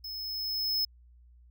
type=tone with level ramp; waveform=square; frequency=5190 Hz; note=E8; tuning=28 cents flat; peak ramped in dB=-38 to -26 dBFS; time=0.04-0.85 s; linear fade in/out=5 ms; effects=added 60 Hz sine -54 dBFS peak until 1.5 s